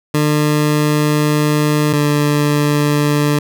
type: tone pair in turn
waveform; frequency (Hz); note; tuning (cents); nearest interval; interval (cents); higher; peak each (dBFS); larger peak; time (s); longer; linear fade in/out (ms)
20% pulse; 150 / 147.17; D3 / D3; +37 / +4; unison; 33; first; -7 / -7; neither; 0.14-1.93 / 1.93-3.39; first; 5
effects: none